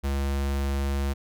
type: tone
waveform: square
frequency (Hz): 69.3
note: C#2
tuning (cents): 0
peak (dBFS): -25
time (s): 0.03-1.14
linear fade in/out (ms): 20
effects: none